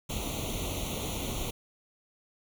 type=noise with comb filter; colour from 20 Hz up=pink; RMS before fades=-34 dBFS; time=0.09-1.51 s; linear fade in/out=10 ms; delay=0.3 ms; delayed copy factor=+0.95; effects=none